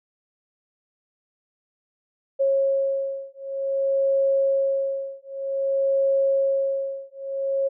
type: beating tone pair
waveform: sine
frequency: 545 / 545.53 Hz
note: C#5 / C#5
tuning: -29 / -28 cents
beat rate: 0.53 Hz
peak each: -23 dBFS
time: 2.39-7.69 s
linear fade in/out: 20 ms
effects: none